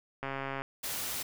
click train, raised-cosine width 0.5 ms, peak -21 dBFS, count 54, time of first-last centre 0.23-0.62 s, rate 136 Hz
white noise, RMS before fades -36 dBFS, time 0.83-1.23 s, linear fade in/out 10 ms
effects none

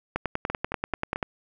two click trains, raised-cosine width 0.5 ms, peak -11 / -14 dBFS, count 12 / 4, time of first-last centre 0.16-1.228 / 0.5-1.159 s, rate 10.3 / 4.55 Hz, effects none

